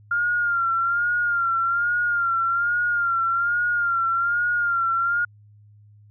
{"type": "tone with vibrato", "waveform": "sine", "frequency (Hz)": 1396.9, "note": "F6", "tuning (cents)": 0, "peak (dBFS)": -19, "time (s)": [0.11, 5.25], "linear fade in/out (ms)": 5, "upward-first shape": "sine", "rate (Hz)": 1.2, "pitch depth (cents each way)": 53, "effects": ["added 104 Hz sine -48 dBFS peak until 6.1 s"]}